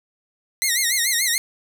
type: tone with vibrato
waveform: 10% pulse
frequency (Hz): 1996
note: B6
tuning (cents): +18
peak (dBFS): -9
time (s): 0.62-1.38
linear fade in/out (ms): 0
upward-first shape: sine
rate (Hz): 6.9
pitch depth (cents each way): 140
effects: none